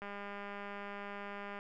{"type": "click train", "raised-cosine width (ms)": 0.5, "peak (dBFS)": -30, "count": 318, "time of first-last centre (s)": [0.02, 1.589], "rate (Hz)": 202, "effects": []}